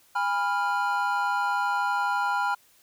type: chord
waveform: triangle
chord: F diminished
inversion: first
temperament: equal with one note detuned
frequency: 815.9 / 987.8 / 1396.9 Hz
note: Ab5 / Cb6 / F6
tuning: -31 / 0 / 0 cents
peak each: -26 dBFS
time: 0.15-2.55 s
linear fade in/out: 10 ms
effects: white hiss -60 dBFS RMS until 2.82 s